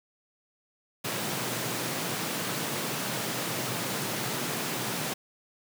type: high-pass noise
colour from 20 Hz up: pink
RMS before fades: -32 dBFS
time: 1.04-5.14 s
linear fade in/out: 10 ms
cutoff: 110 Hz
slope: 96 dB/octave
effects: none